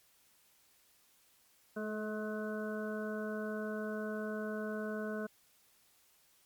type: harmonic tone with a mistuned harmonic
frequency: 213.4 Hz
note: G#3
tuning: 47 cents sharp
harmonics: 1 / 2 / 3 / 5 / 6 / 7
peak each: -39 / -41 / -43 / -51 / -53 / -45 dBFS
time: 1.76-5.27 s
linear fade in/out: 10 ms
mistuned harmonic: 2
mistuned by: +20 cents
effects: white hiss -68 dBFS RMS until 6.45 s + MP3 96 kbps